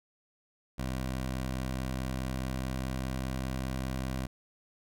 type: tone with pitch glide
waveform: 15% pulse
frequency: 64.6 to 65.05 Hz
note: C2 to C2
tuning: -21 to -9 cents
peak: -26 dBFS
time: 0.78-4.27 s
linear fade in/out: 10 ms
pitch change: +12 cents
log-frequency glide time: 1.56-3.49 s
effects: none